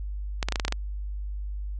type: clicks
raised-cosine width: 0.2 ms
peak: -9 dBFS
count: 8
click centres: 0.428 / 0.486 / 0.523 / 0.558 / 0.598 / 0.65 / 0.681 / 0.724 s
effects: added 50 Hz sine -30 dBFS peak until 1.79 s + resampled to 24000 Hz